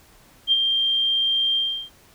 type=tone with ADSR envelope; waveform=sine; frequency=3179 Hz; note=G7; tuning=24 cents sharp; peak=-13 dBFS; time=0.47-1.9 s; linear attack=50 ms; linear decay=34 ms; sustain=-5 dB; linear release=340 ms; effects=pink hiss -53 dBFS RMS until 2.14 s